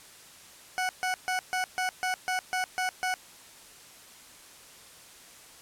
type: tone bursts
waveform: 20% pulse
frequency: 740 Hz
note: F#5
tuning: in tune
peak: -22 dBFS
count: 10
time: 0.78-3.14 s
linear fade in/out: 0 ms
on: 110 ms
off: 140 ms
effects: white hiss -51 dBFS RMS until 5.61 s + low-pass 11000 Hz 12 dB/octave